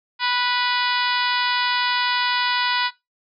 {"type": "harmonic tone with a mistuned harmonic", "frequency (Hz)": 492, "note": "B4", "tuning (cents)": -7, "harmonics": [2, 3, 4, 5, 6, 7, 8, 9, 10], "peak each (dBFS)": [-24, -26, -27, -28, -29, -29, -30, -31, -31], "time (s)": [0.19, 2.91], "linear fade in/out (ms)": 50, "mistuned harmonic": 9, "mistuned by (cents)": -25, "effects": ["noise-tail reverb RT60 0.2 s tail -18 dB re dry"]}